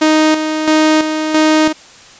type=tone with tremolo; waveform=sawtooth; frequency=311.1 Hz; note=D#4; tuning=in tune; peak=-4 dBFS; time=0.01-1.73 s; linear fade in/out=10 ms; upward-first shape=square; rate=1.5 Hz; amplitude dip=55%; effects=white hiss -39 dBFS RMS until 2.19 s + resampled to 16000 Hz